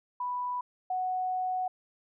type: tone pair in turn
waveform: sine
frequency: 987.8 / 740 Hz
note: B5 / F#5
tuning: 0 / 0 cents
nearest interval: perfect fourth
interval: 500 cents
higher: first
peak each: -30 / -28 dBFS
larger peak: second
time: 0.2-0.61 / 0.9-1.68 s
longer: second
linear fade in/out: 5 ms
effects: none